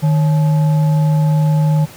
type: tone with frequency modulation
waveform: sine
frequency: 153.8 Hz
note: D#3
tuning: 20 cents flat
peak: -10 dBFS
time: 0.02-1.86 s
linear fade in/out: 20 ms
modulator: 707 Hz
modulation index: 0.26
effects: pink hiss -38 dBFS RMS until 1.96 s + high-pass 60 Hz 12 dB/octave